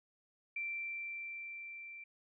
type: tone with level ramp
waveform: sine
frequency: 2349 Hz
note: D7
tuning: in tune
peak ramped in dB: -36 to -47 dBFS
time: 0.56-2.04 s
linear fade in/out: 5 ms
effects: none